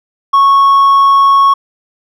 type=tone with hard clipping; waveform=sine; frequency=1104 Hz; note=C#6; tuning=7 cents flat; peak=-5 dBFS; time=0.33-1.54 s; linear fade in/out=10 ms; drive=2 dB; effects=none